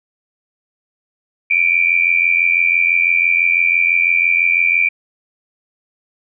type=tone pair together; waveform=sine; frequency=2314 / 2400 Hz; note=D7 / D7; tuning=-26 / +37 cents; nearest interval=minor second; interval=63 cents; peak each=-14 dBFS; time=1.5-4.89 s; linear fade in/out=10 ms; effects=none